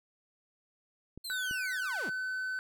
clicks, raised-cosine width 3 ms, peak -32 / -33 dBFS, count 2, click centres 1.176 / 1.511 s
sawtooth linear sweep, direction down, 4254 to 123.47 Hz, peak -35 dBFS, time 1.24-2.1 s, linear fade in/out 10 ms
triangle tone with pitch glide, 1507 to 1515.7 Hz, F#6 to F#6, +31 to +41 cents, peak -31 dBFS, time 1.3-2.59 s, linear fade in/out 0 ms, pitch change +10 cents, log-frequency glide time 1.44-2.36 s
effects none

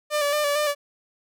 sawtooth tone with vibrato, 587.3 Hz, D5, in tune, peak -17 dBFS, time 0.1-0.75 s, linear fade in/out 50 ms, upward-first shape square, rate 4.4 Hz, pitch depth 34 cents each way, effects none

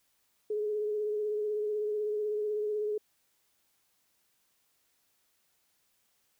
sine tone with vibrato, 421.9 Hz, G#4, 27 cents sharp, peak -29 dBFS, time 0.5-2.98 s, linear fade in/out 5 ms, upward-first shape triangle, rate 16 Hz, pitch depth 34 cents each way, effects white hiss -73 dBFS RMS until 6.39 s

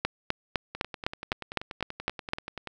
two click trains, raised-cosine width 0.3 ms, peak -20 / -9 dBFS, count 21 / 10, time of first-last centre 0.75-2.673 / 0.05-2.334 s, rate 10.4 / 3.94 Hz, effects none

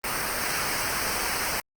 pink noise with comb filter, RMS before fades -28 dBFS, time 0.04-1.6 s, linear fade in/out 0 ms, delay 0.28 ms, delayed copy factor -0.75, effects Opus 24 kbps

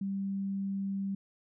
sine tone, 196 Hz, G3, in tune, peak -31 dBFS, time 0.01-1.15 s, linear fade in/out 5 ms, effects none

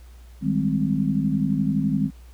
sine chord, Ab major seventh, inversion second, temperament equal, 155.56 / 196 / 207.7 / 261.6 Hz, Eb3 / G3 / Ab3 / C4, 0 / 0 / 0 / 0 cents, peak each -25 dBFS, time 0.41-2.11 s, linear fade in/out 50 ms, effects added 60 Hz sine -42 dBFS peak until 2.33 s + pink hiss -57 dBFS RMS until 2.33 s

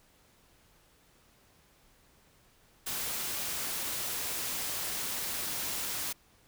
white noise, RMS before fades -35 dBFS, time 2.86-6.13 s, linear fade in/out 10 ms, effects pink hiss -64 dBFS RMS until 6.47 s

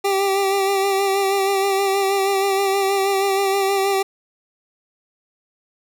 25% pulse tone with vibrato, 392 Hz, G4, in tune, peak -13 dBFS, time 0.04-4.03 s, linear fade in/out 10 ms, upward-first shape sine, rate 6.3 Hz, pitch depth 31 cents each way, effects none

